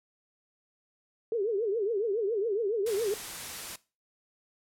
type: tone with vibrato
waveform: sine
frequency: 426.6 Hz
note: G#4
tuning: 46 cents sharp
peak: -26 dBFS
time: 1.32-3.14 s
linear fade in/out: 2 ms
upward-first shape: triangle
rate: 7.2 Hz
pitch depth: 220 cents each way
type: noise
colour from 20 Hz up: white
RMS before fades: -39 dBFS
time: 2.86-3.76 s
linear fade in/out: 5 ms
effects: noise-tail reverb RT60 0.3 s tail -19 dB re dry + low-pass 12000 Hz 12 dB/octave